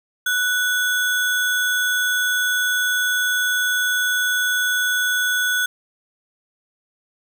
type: tone with sample-and-hold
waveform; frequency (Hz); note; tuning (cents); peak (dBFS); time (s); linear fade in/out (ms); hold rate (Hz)
sine; 1480; F#6; 0; -17; 0.26-5.66; 5; 4900
effects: none